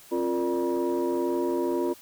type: tone cluster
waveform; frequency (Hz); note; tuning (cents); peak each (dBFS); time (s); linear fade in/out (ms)
sine; 267.7 / 349.8 / 462.6 / 589 / 962; C4 / F4 / A#4 / D5 / B5; +40 / +3 / -13 / +5 / -46; -30 / -25 / -32 / -33 / -34; 0.11-1.94; 20
effects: tanh soft clip ceiling -17 dBFS + white hiss -51 dBFS RMS until 2.01 s